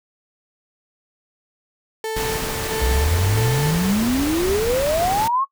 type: tone with tremolo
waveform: 35% pulse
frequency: 441.4 Hz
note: A4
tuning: 5 cents sharp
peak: -21 dBFS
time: 2.04-3.91 s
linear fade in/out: 2 ms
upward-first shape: square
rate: 1.5 Hz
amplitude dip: 50%
type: noise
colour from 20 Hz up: pink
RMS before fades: -26 dBFS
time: 2.16-5.28 s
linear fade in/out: 5 ms
type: exponential sweep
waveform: sine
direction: up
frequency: 58.2 to 1116 Hz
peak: -17 dBFS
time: 2.81-5.45 s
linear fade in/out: 20 ms
effects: noise-tail reverb RT60 0.1 s tail -18 dB re dry